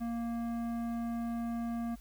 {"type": "tone with tanh clipping", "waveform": "sine", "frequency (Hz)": 233.1, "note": "A#3", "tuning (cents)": 0, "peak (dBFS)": -35, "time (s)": [0, 1.96], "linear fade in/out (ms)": 20, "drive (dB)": 13, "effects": ["added 50 Hz sine -50 dBFS peak until 2 s", "white hiss -63 dBFS RMS until 2 s"]}